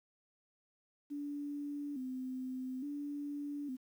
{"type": "tone with vibrato", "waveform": "sine", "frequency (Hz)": 272.6, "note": "C#4", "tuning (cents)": -29, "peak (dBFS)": -38, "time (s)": [1.1, 3.77], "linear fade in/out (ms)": 20, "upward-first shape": "square", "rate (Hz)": 0.58, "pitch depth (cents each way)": 100, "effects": ["11-bit"]}